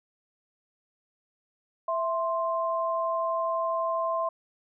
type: tone pair together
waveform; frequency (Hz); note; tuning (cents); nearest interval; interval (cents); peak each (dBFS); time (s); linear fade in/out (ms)
sine; 660.2 / 1048; E5 / C6; +2 / +2; minor sixth; 800; -28; 1.88-4.29; 5
effects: none